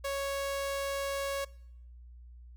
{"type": "tone", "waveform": "sawtooth", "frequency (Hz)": 554, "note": "C#5", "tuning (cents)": -1, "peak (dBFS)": -28, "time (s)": [0.04, 1.45], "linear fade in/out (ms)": 10, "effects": ["noise-tail reverb RT60 0.8 s tail -23 dB re dry", "added 60 Hz sine -48 dBFS peak until 2.56 s"]}